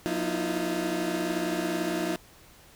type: tone cluster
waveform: 30% pulse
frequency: 180.6 / 240.2 / 311.5 / 325.2 / 342.8 Hz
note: F#3 / B3 / D#4 / E4 / F4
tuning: -42 / -48 / +2 / -23 / -32 cents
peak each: -32 / -36 / -29 / -35 / -29 dBFS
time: 0.06-2.16 s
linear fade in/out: 0 ms
effects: pink hiss -54 dBFS RMS until 2.75 s